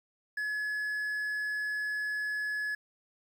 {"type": "tone", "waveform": "triangle", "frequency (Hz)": 1700, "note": "G#6", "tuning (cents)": 40, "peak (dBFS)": -29, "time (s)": [0.37, 2.75], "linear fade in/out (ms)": 5, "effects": ["10-bit"]}